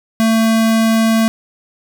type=tone; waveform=square; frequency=224 Hz; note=A3; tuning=31 cents sharp; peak=-11 dBFS; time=0.2-1.28 s; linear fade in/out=0 ms; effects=none